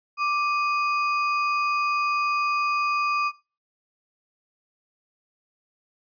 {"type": "tone with sample-and-hold", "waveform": "sine", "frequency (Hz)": 1174.7, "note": "D6", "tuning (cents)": 0, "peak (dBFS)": -21, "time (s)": [0.17, 3.32], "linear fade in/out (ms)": 50, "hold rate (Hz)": 3675, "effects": ["noise-tail reverb RT60 0.3 s tail -17 dB re dry", "resampled to 11025 Hz"]}